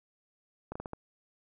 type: slowing click train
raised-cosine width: 1 ms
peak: -24 dBFS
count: 5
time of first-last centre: 0.72-0.934 s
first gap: 35 ms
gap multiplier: 1.29
effects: none